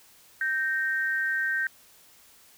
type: tone pair together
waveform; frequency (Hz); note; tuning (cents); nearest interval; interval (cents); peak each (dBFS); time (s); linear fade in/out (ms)
sine; 1559 / 1851.6; G6 / A#6; -10 / -12; minor third; 298; -26 / -29; 0.41-1.67; 2
effects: white hiss -56 dBFS RMS until 2.57 s